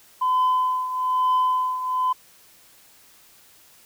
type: tone with tremolo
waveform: sine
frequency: 1016 Hz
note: B5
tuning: 49 cents sharp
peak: -14 dBFS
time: 0.21-2.13 s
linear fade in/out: 10 ms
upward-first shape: triangle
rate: 1.1 Hz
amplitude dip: 75%
effects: tanh soft clip ceiling -15 dBFS + white hiss -53 dBFS RMS until 3.85 s